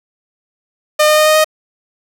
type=tone with pitch steps; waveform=sawtooth; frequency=607 / 610.9 / 614.8 / 618.7 / 622.6 Hz; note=D#5 / D#5 / D#5 / D#5 / D#5; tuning=-43 / -32 / -21 / -10 / +1 cents; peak=-4 dBFS; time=0.99-1.445 s; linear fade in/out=10 ms; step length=91 ms; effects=none